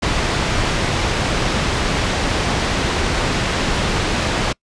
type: low-pass noise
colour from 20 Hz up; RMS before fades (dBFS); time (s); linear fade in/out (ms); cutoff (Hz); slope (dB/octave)
pink; -19; 0.02-4.53; 10; 5000; 12
effects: noise-tail reverb RT60 0.1 s tail -26 dB re dry + resampled to 22050 Hz